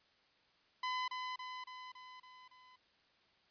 sawtooth tone with echo, 1011 Hz, B5, 40 cents sharp, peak -32 dBFS, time 0.83-1.08 s, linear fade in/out 5 ms, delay 280 ms, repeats 6, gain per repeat -4 dB, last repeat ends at 2.76 s, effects white hiss -71 dBFS RMS until 3.5 s + resampled to 11025 Hz

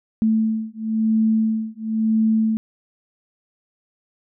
sine beating tone pair, 220 / 220.98 Hz, A3 / A3, 0 / +8 cents, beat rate 0.98 Hz, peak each -20 dBFS, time 0.22-2.57 s, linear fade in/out 0 ms, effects none

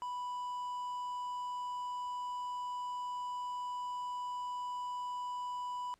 triangle tone with quantisation, 987.8 Hz, B5, in tune, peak -35 dBFS, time 0.02-5.94 s, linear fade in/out 0 ms, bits 10, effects pink hiss -72 dBFS RMS until 5.99 s + low-pass 10000 Hz 12 dB/octave

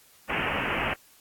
white low-pass noise, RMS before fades -29 dBFS, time 0.29-0.94 s, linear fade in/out 10 ms, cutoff 2900 Hz, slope 96 dB/octave, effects white hiss -57 dBFS RMS until 1.2 s + AAC 64 kbps

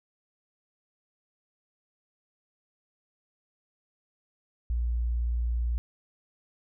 sine tone, 59 Hz, A#1, 22 cents sharp, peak -25 dBFS, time 4.7-5.78 s, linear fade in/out 0 ms, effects none

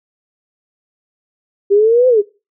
sine exponential two-way sweep, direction up then down, 393.4 to 517 to 393.4 Hz, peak -7 dBFS, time 1.7-2.22 s, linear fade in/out 20 ms, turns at 2.08 s, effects noise-tail reverb RT60 0.3 s tail -22 dB re dry

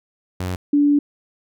sawtooth / sine tone pair in turn, 91.2 / 289.5 Hz, F#2 / D4, -24 / -25 cents, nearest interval octave + minor sixth, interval 1999 cents, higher second, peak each -19 / -12 dBFS, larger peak second, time 0.4-0.56 / 0.73-0.99 s, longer second, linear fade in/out 5 ms, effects none

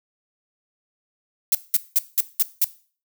violet noise bursts, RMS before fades -17 dBFS, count 6, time 1.52-2.644 s, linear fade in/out 2 ms, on 29 ms, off 190 ms, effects noise-tail reverb RT60 0.4 s tail -17 dB re dry

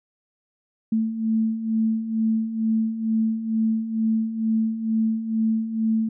sine beating tone pair, 220.4 / 222.6 Hz, A3 / A3, +3 / +20 cents, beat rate 2.2 Hz, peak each -27 / -21 dBFS, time 0.92-6.09 s, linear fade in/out 5 ms, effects none

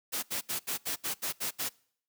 white noise bursts, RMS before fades -33 dBFS, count 9, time 0.12-1.694 s, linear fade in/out 20 ms, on 110 ms, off 73 ms, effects noise-tail reverb RT60 0.6 s tail -25 dB re dry + high-pass 100 Hz 12 dB/octave

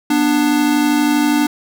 square tone pair together, 243.7 / 296.1 Hz, B3 / D4, -23 / +14 cents, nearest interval minor third, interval 337 cents, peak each -19 / -14 dBFS, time 0.1-1.47 s, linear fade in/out 5 ms, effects none

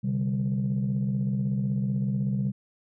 sine chord, C suspended second, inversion none, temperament equal, 130.81 / 146.83 / 196 Hz, C3 / D3 / G3, 0 / 0 / 0 cents, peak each -26 / -32 / -26 dBFS, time 0.03-2.52 s, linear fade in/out 20 ms, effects tanh soft clip ceiling -19 dBFS

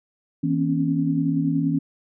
sine tone cluster, 161.5 / 238.9 / 265.5 / 276 Hz, E3 / A#3 / C4 / C#4, -35 / +43 / +25 / -7 cents, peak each -23 / -28 / -31 / -22 dBFS, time 0.43-1.79 s, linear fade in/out 10 ms, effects none

